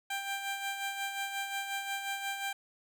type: tone with tremolo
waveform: 15% pulse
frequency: 790 Hz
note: G5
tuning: 13 cents sharp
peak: -26 dBFS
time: 0.1-2.53 s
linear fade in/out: 5 ms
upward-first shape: sine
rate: 5.6 Hz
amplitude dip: 50%
effects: none